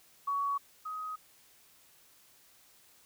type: tone pair in turn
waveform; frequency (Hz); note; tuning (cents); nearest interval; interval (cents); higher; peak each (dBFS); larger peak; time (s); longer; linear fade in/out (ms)
sine; 1124 / 1259; C#6 / D#6; +24 / +20; major second; 196; second; -29 / -36; first; 0.27-0.58 / 0.85-1.16; neither; 10
effects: white hiss -62 dBFS RMS until 3.05 s